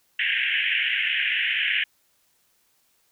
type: band-pass noise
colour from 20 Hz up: white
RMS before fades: -24 dBFS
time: 0.19-1.84 s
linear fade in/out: 5 ms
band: 1600 to 3100 Hz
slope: 96 dB/octave
effects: white hiss -66 dBFS RMS until 3.11 s

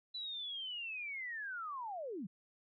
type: linear sweep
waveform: sine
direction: down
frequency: 4000 to 160.5 Hz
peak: -40 dBFS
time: 0.14-2.27 s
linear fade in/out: 10 ms
effects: none

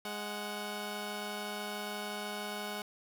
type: tone pair together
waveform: 10% pulse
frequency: 207.7 / 740 Hz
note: G#3 / F#5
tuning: 0 / 0 cents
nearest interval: octave + minor seventh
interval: 2200 cents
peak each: -31 / -33 dBFS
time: 0.05-2.82 s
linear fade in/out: 2 ms
effects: none

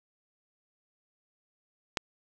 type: click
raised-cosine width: 0.2 ms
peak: -10 dBFS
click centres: 1.972 s
effects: none

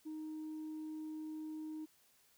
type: tone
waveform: sine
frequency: 311.1 Hz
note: D#4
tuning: in tune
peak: -40 dBFS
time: 0.05-1.86 s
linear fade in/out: 20 ms
effects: tanh soft clip ceiling -40 dBFS + white hiss -70 dBFS RMS until 2.37 s

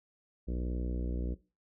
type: harmonic tone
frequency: 61 Hz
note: B1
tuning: 21 cents flat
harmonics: 1 / 2 / 3 / 4 / 5 / 6 / 7 / 8 / 9 / 10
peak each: -33 / -47 / -40 / -45 / -44 / -47 / -51 / -50 / -56 / -59 dBFS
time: 0.47-1.35 s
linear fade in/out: 20 ms
effects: noise-tail reverb RT60 0.3 s tail -18 dB re dry

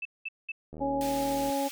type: tone bursts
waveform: sine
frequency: 2637 Hz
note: E7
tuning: in tune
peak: -32 dBFS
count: 3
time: 0.02-0.519 s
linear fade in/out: 5 ms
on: 33 ms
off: 200 ms
type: click train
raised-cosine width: 2 ms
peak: -30 dBFS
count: 61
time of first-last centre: 0.73-1.499 s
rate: 78 Hz
type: harmonic tone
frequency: 277.2 Hz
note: C#4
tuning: in tune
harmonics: 1 / 2 / 3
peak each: -31 / -31 / -31 dBFS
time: 0.8-1.69 s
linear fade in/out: 20 ms
type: high-pass noise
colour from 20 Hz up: pink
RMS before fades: -41 dBFS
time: 1.01-1.71 s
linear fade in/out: 0 ms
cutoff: 2200 Hz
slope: 12 dB/octave
effects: none

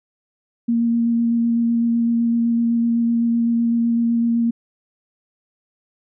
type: tone with vibrato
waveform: sine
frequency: 233.1 Hz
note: A#3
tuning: in tune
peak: -15 dBFS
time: 0.68-4.51 s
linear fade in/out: 10 ms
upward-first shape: square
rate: 7.9 Hz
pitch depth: 9 cents each way
effects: none

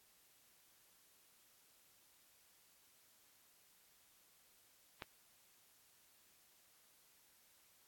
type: click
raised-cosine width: 0.3 ms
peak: -27 dBFS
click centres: 5.022 s
effects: white hiss -70 dBFS RMS until 7.87 s + AAC 64 kbps

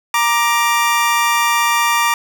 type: tone pair together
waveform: 25% pulse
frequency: 938 / 1181.6 Hz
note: A#5 / D6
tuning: +11 / +10 cents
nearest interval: major third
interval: 399 cents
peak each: -12 dBFS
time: 0.14-2.14 s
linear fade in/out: 2 ms
effects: none

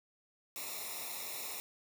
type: noise with comb filter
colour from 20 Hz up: white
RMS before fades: -42 dBFS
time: 0.56-1.6 s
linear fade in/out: 0 ms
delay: 0.64 ms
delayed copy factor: -0.9
effects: none

